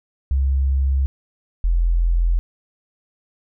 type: tone pair in turn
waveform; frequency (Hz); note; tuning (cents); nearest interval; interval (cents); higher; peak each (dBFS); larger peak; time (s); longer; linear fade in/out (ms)
sine; 67.4 / 42.62; C#2 / F1; -48 / -41; minor sixth; 793; first; -15 / -14; second; 0.31-1.06 / 1.64-2.39; neither; 0
effects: none